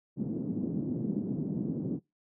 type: band-pass noise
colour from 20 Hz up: white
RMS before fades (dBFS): -33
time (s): 0.16-2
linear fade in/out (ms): 50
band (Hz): 150 to 280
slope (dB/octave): 24
effects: noise-tail reverb RT60 0.2 s tail -23 dB re dry